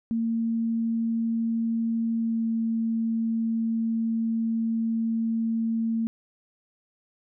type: tone with pitch glide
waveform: sine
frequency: 228.2 to 226.5 Hz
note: A#3 to A#3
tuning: -37 to -50 cents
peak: -23 dBFS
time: 0.11-6.07 s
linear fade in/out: 0 ms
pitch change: -13 cents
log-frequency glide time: 2.15-2.46 s
effects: none